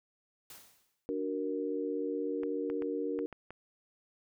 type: noise with exponential decay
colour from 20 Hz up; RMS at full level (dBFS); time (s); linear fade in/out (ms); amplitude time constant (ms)
white; -48; 0.5-1.06; 2; 120
type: chord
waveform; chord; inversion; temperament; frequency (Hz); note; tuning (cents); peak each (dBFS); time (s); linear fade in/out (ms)
sine; D augmented; none; equal; 293.7 / 370 / 466.2; D4 / F#4 / A#4; 0 / 0 / 0; -36 / -38 / -35; 1.09-3.26; 0
type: clicks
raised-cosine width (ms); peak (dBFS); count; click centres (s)
0.5; -30; 6; 2.434 / 2.7 / 2.822 / 3.19 / 3.327 / 3.506
effects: none